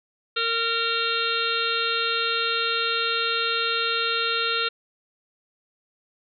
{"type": "harmonic tone", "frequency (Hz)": 460, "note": "A#4", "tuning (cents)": -23, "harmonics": [1, 3, 4, 5, 6, 7, 8, 9], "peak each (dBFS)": [-31, -26, -37, -36, -29, -34, -29, -31], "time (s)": [0.36, 4.69], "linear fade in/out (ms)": 10, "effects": []}